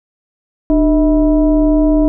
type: tone with frequency modulation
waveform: sine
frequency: 300.4 Hz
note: D4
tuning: 39 cents sharp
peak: -8 dBFS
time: 0.7-2.08 s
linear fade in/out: 0 ms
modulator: 338 Hz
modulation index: 0.8
effects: none